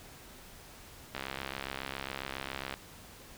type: click train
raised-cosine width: 0.3 ms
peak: -20 dBFS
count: 108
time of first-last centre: 1.15-2.74 s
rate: 67.3 Hz
effects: pink hiss -52 dBFS RMS until 3.37 s